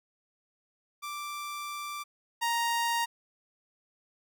sawtooth tone pair in turn, 1174.7 / 934.4 Hz, D6 / A#5, 0 / +4 cents, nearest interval major third, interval 396 cents, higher first, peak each -32 / -23 dBFS, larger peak second, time 1.02-2.04 / 2.41-3.06 s, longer first, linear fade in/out 20 ms, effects none

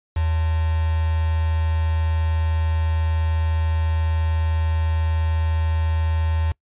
sine tone with quantisation, 80.5 Hz, E2, 41 cents flat, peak -18 dBFS, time 0.16-6.52 s, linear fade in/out 5 ms, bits 5, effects noise-tail reverb RT60 0.1 s tail -25 dB re dry + resampled to 8000 Hz

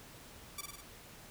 5% pulse tone with echo, 1158 Hz, D6, 25 cents flat, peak -26 dBFS, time 0.58-0.61 s, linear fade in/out 5 ms, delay 50 ms, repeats 4, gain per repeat -3 dB, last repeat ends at 0.81 s, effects pink hiss -54 dBFS RMS until 1.3 s

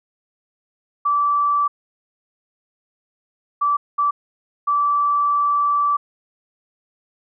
sine tone bursts at uneven times, 1160 Hz, D6, 22 cents flat, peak -15 dBFS, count 4, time 1.05-1.68 / 3.61-3.77 / 3.98-4.11 / 4.67-5.97 s, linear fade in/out 10 ms, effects none

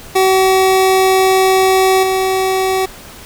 25% pulse tone with level steps, 379 Hz, F#4, 42 cents sharp, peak -5 / -9 dBFS, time 0.15-2.86 s, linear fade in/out 10 ms, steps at 2.03 s, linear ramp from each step 2 ms, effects pink hiss -35 dBFS RMS until 3.25 s

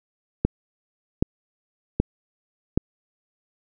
click train, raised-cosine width 3 ms, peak -5 dBFS, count 4, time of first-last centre 0.45-2.776 s, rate 1.29 Hz, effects none

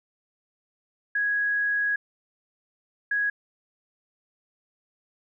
sine tone bursts at uneven times, 1661.2 Hz, G#6, in tune, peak -22 dBFS, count 2, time 1.15-1.96 / 3.11-3.3 s, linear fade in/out 5 ms, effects none

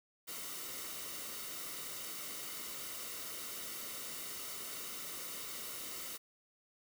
white noise with comb filter, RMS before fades -44 dBFS, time 0.27-6.18 s, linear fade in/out 20 ms, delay 1.2 ms, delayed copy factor -0.55, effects none

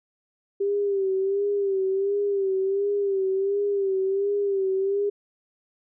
sine tone with vibrato, 393.8 Hz, G4, 8 cents sharp, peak -21 dBFS, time 0.6-5.1 s, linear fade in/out 10 ms, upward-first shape sine, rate 1.4 Hz, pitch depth 59 cents each way, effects none

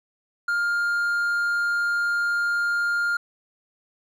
triangle tone, 1406 Hz, F6, 11 cents sharp, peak -19 dBFS, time 0.48-3.17 s, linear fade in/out 5 ms, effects none

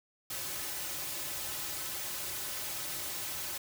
white noise with comb filter, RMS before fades -38 dBFS, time 0.3-3.58 s, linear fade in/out 5 ms, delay 4.3 ms, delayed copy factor -0.7, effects none

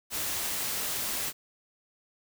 white noise, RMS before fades -32 dBFS, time 0.1-1.33 s, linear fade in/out 50 ms, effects none

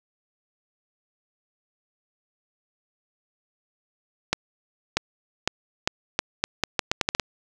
accelerating click train, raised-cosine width 0.2 ms, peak -3 dBFS, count 13, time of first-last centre 4.33-7.198 s, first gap 640 ms, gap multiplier 0.79, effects none

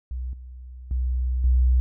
sine tone with level steps, 62.7 Hz, B1, 27 cents sharp, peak -27 / -37 / -21 / -15 dBFS, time 0.11-1.8 s, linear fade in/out 0 ms, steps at 0.33 / 0.91 / 1.44 s, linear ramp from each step 2 ms, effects none

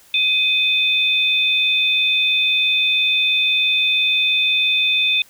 sine tone pair together, 2515 / 3557 Hz, D#7 / A7, +18 / +18 cents, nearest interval tritone, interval 600 cents, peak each -17 dBFS, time 0.14-5.22 s, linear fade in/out 2 ms, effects white hiss -50 dBFS RMS until 5.29 s

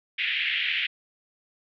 white band-pass noise, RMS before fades -27 dBFS, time 0.18-0.87 s, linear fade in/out 10 ms, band 1800 to 3200 Hz, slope 48 dB/octave, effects none

